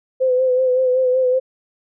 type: tone with vibrato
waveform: sine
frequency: 511 Hz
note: C5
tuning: 41 cents flat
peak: -13 dBFS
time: 0.2-1.4 s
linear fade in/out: 20 ms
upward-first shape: sine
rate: 5.3 Hz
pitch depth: 36 cents each way
effects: none